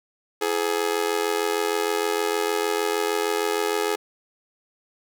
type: tone with amplitude modulation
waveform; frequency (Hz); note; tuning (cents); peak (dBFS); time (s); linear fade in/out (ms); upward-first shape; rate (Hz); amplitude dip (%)
sawtooth; 420.4; G#4; +21; -14; 0.41-3.96; 10; sine; 86.5; 90
effects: none